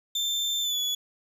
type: tone with pitch glide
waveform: 35% pulse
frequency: 3564 to 3409 Hz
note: A7 to G#7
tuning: +22 to +45 cents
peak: -24 dBFS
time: 0.15-0.95 s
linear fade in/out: 5 ms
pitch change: -77 cents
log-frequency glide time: 0.61-0.79 s
effects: resampled to 32000 Hz